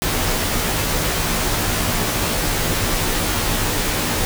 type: noise with comb filter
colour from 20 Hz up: pink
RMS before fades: -20 dBFS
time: 0.02-4.25 s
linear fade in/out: 0 ms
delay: 15 ms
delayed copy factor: -0.65
effects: none